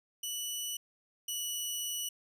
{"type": "tone pair in turn", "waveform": "15% pulse", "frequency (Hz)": [2960, 2946], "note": ["F#7", "F#7"], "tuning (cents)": [0, -8], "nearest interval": "unison", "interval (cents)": 8, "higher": "first", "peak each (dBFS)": [-28, -27], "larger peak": "second", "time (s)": [[0.23, 0.77], [1.28, 2.09]], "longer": "second", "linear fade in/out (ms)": 5, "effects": []}